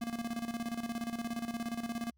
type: tone with tremolo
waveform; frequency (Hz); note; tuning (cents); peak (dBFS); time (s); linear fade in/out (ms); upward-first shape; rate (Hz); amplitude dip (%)
square; 233.1; A#3; 0; -34; 0.01-2.11; 10; square; 17; 70
effects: added 66 Hz sine -67 dBFS peak until 2.17 s